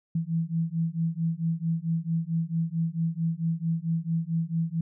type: beating tone pair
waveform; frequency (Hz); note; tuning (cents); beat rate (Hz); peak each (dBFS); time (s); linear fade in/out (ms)
sine; 162.6 / 167.1; E3 / E3; -23 / +24; 4.5; -28; 0.15-4.81; 5
effects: none